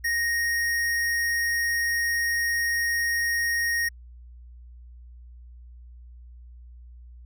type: tone with hard clipping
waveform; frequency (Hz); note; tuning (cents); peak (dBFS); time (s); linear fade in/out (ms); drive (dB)
sine; 1864.7; A#6; 0; -24; 0.04-3.89; 10; 17
effects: added 60 Hz sine -43 dBFS peak until 7.25 s